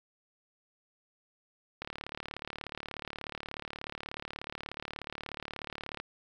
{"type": "click train", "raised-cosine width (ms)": 0.3, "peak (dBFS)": -22, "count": 154, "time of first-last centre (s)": [1.82, 6], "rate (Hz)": 36.6, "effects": ["10-bit"]}